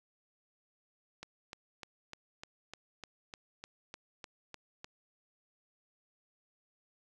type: click train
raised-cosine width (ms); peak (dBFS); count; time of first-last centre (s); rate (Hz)
0.2; -27; 13; 1.23-4.844; 3.32
effects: none